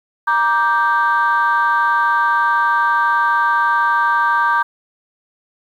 sine chord, G minor, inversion first, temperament just, 940.8 / 1176 / 1568 Hz, Bb5 / D6 / G6, +16 / +2 / 0 cents, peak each -16 dBFS, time 0.27-4.63 s, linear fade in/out 10 ms, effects tanh soft clip ceiling -6 dBFS + 8-bit

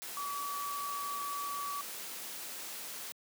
sine tone in noise, 1142 Hz, D6, 49 cents flat, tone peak -36 dBFS, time 0.17-1.81 s, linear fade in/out 0 ms, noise white, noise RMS -43 dBFS, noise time 0.02-3.12 s, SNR +4 dB, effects high-pass 200 Hz 12 dB/octave

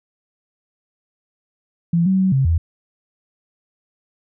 sine tone with pitch steps, 169.5 / 189.9 / 188.8 / 134.2 / 82.9 Hz, E3 / F#3 / F#3 / C3 / E2, +49 / +45 / +35 / +44 / +10 cents, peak -13 dBFS, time 1.93-2.58 s, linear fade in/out 5 ms, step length 130 ms, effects none

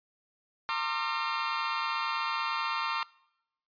sawtooth tone cluster, 916 / 1068 / 1197 / 1366 Hz, A#5 / C6 / D6 / F6, -31 / +35 / +33 / -39 cents, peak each -31 dBFS, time 0.69-3.03 s, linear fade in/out 0 ms, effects noise-tail reverb RT60 0.8 s tail -23 dB re dry + resampled to 11025 Hz

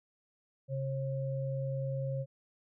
sine tone pair together, 134.75 / 539 Hz, C#3 / C#5, -49 / -49 cents, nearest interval 2 octaves, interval 2400 cents, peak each -33 / -38 dBFS, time 0.68-2.26 s, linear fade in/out 50 ms, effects none

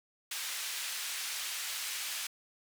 pink band-pass noise, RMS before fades -38 dBFS, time 0.31-2.27 s, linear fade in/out 5 ms, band 2100 to 14000 Hz, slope 12 dB/octave, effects none

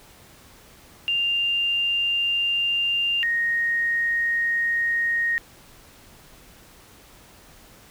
sine tone pair in turn, 2794 / 1864.8 Hz, F7 / A#6, 0 / 0 cents, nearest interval perfect fifth, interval 700 cents, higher first, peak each -20 dBFS, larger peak neither, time 1.08-3.23 / 3.23-5.38 s, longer neither, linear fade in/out 0 ms, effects pink hiss -50 dBFS RMS until 7.9 s

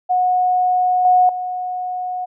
sine tone with level steps, 730 Hz, F#5, 24 cents flat, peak -13 / -9 / -21 dBFS, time 0.09-2.26 s, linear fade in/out 20 ms, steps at 1.05 / 1.29 s, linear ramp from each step 2 ms, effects none

